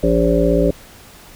harmonic tone, 57.2 Hz, A#1, 32 cents flat, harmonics 1 / 3 / 5 / 7 / 9 / 10, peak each -19 / -19 / -19 / -19 / -19 / -19 dBFS, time 0.03-0.71 s, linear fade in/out 5 ms, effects pink hiss -42 dBFS RMS until 1.35 s

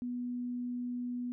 sine tone, 245.2 Hz, B3, 12 cents flat, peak -34 dBFS, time 0.02-1.32 s, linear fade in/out 0 ms, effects none

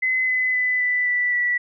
sine tone with pitch steps, 2035 / 2019 / 2002 / 1986.2 / 1970.2 / 1954.4 Hz, C7 / B6 / B6 / B6 / B6 / B6, -49 / +38 / +23 / +9 / -5 / -19 cents, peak -18 dBFS, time 0.02-1.58 s, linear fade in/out 10 ms, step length 260 ms, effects none

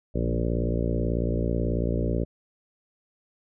harmonic tone with a mistuned harmonic, 58.27 Hz, A#1, in tune, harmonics 1 / 2 / 3 / 4 / 5 / 6 / 7 / 8 / 9 / 10, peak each -27 / -30 / -32 / -33 / -34 / -35 / -35 / -36 / -37 / -37 dBFS, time 0.14-2.25 s, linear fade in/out 20 ms, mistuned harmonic 3, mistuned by -29 cents, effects none

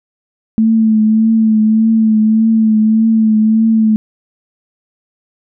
sine tone with vibrato, 220 Hz, A3, in tune, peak -7 dBFS, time 0.58-3.96 s, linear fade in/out 0 ms, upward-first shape triangle, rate 1.7 Hz, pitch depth 39 cents each way, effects none

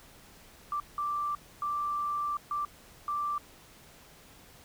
sine tone bursts at uneven times, 1174.7 Hz, D6, in tune, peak -29 dBFS, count 5, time 0.72-0.8 / 0.98-1.35 / 1.62-2.37 / 2.51-2.65 / 3.08-3.38 s, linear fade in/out 2 ms, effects pink hiss -55 dBFS RMS until 4.64 s

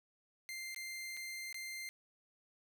sawtooth tone with dropouts, 2093 Hz, C7, in tune, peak -39 dBFS, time 0.49-1.89 s, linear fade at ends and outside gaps 0 ms, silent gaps 0.746-0.762 / 1.168-1.172 / 1.527-1.544 s, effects none

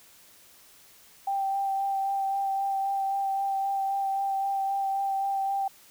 sine tone with vibrato, 784 Hz, G5, in tune, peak -25 dBFS, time 1.27-5.68 s, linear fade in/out 5 ms, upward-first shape sine, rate 3.8 Hz, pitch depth 14 cents each way, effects white hiss -55 dBFS RMS until 5.9 s

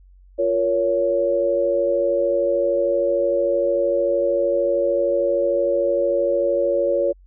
sine chord, Bb minor, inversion second, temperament just, 349.6 / 466.2 / 559.4 Hz, F4 / Bb4 / Db5, +2 / 0 / +16 cents, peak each -24 / -24 / -18 dBFS, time 0.38-7.13 s, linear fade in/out 20 ms, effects added 46 Hz sine -46 dBFS peak until 7.26 s

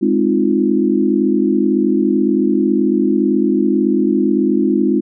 sine chord, F minor seventh, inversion first, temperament equal, 207.7 / 261.6 / 311.1 / 349.2 Hz, Ab3 / C4 / Eb4 / F4, 0 / 0 / 0 / 0 cents, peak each -17 dBFS, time 0.01-5.01 s, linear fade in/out 20 ms, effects none

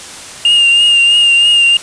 triangle tone with vibrato, 2815 Hz, F7, 13 cents sharp, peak -4 dBFS, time 0.45-1.77 s, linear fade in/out 2 ms, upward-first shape triangle, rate 3.1 Hz, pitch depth 33 cents each way, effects white hiss -29 dBFS RMS until 1.82 s + resampled to 22050 Hz

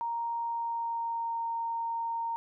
sine tone with pitch glide, 932.3 to 922.7 Hz, A#5 to A#5, 0 to -18 cents, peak -30 dBFS, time 0.01-2.36 s, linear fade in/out 0 ms, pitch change -18 cents, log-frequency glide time 0.38-1.41 s, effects none

